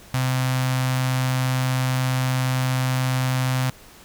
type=tone with notch filter; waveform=sawtooth; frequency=129 Hz; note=C3; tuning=24 cents flat; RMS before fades=-22 dBFS; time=0.14-3.7 s; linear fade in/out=0 ms; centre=380 Hz; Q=0.7; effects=pink hiss -47 dBFS RMS until 4.04 s